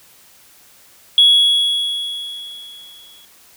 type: tone with exponential decay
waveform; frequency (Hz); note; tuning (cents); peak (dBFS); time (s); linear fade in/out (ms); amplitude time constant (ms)
triangle; 3351; G#7; +15; -3; 1.18-3.25; 1; 450
effects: tanh soft clip ceiling -3 dBFS + white hiss -48 dBFS RMS until 3.56 s